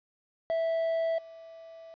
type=tone with level steps; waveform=triangle; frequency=657 Hz; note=E5; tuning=6 cents flat; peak=-24 / -43 dBFS; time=0.5-1.94 s; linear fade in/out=0 ms; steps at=1.18 s; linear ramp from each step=5 ms; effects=resampled to 11025 Hz + 10-bit